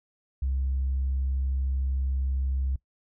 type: tone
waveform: sine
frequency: 66.5 Hz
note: C2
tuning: 29 cents sharp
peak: -23 dBFS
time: 0.42-2.76 s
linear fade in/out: 5 ms
effects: noise-tail reverb RT60 0.1 s tail -22 dB re dry + tanh soft clip ceiling -21 dBFS